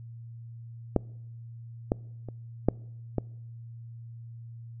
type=clicks; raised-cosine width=2 ms; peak=-8 / -10 / -26 / -7 / -13 dBFS; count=5; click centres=0.963 / 1.919 / 2.287 / 2.686 / 3.183 s; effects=noise-tail reverb RT60 0.8 s tail -25 dB re dry + added 116 Hz sine -41 dBFS peak until 4.8 s